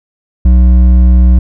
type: tone with hard clipping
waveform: sine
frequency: 61.74 Hz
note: B1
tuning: in tune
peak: -4 dBFS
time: 0.45-1.39 s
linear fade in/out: 5 ms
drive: 7 dB
effects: none